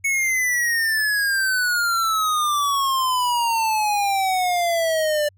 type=exponential sweep; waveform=square; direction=down; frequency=2217 to 587.3 Hz; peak=-19 dBFS; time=0.04-5.29 s; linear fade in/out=10 ms; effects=added 95 Hz sine -53 dBFS peak until 5.37 s